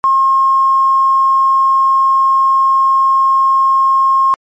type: tone with tanh clipping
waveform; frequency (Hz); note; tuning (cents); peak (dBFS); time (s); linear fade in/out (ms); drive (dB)
triangle; 1073; C6; +43; -7; 0.04-4.34; 0; 3
effects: MP3 48 kbps